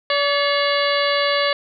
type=harmonic tone with a mistuned harmonic; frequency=572 Hz; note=D5; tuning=46 cents flat; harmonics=1 / 2 / 3 / 4 / 5 / 6 / 7 / 8; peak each=-20 / -23 / -25 / -26 / -27 / -28 / -28 / -29 dBFS; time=0.1-1.53 s; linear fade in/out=2 ms; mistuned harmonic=4; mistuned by=-87 cents; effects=none